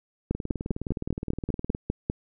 two click trains, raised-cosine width 3 ms, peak -18 / -12 dBFS, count 28 / 10, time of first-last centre 0.35-1.749 / 0.31-2.099 s, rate 19.3 / 5.03 Hz, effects none

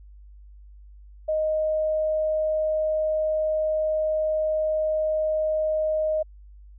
sine tone, 622.3 Hz, D#5, in tune, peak -21 dBFS, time 1.28-6.23 s, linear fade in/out 10 ms, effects added 50 Hz sine -44 dBFS peak until 6.78 s

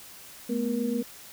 sine tone cluster, 218.3 / 245.9 / 474 Hz, A3 / B3 / A#4, -13 / -7 / +29 cents, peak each -30 / -28 / -32 dBFS, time 0.49-1.03 s, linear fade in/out 10 ms, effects white hiss -47 dBFS RMS until 1.32 s

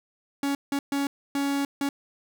45% pulse tone bursts at uneven times, 280 Hz, C#4, 18 cents sharp, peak -24 dBFS, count 5, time 0.43-0.55 / 0.72-0.79 / 0.92-1.07 / 1.35-1.65 / 1.81-1.89 s, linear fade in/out 2 ms, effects none

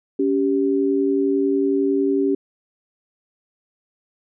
sine tone pair together, 280 / 391 Hz, C#4 / G4, +18 / -4 cents, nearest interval tritone, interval 578 cents, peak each -19 / -19 dBFS, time 0.19-2.35 s, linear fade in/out 5 ms, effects none

